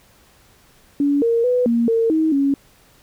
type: tone with pitch steps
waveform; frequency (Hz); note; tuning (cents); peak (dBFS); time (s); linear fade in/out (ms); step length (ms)
sine; 285 / 463.5 / 496.3 / 233.8 / 455.7 / 317 / 277.9; C#4 / A#4 / B4 / A#3 / A#4 / D#4 / C#4; +48 / -10 / +8 / +5 / -39 / +32 / +4; -14; 1-2.54; 2; 220
effects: pink hiss -53 dBFS RMS until 3.02 s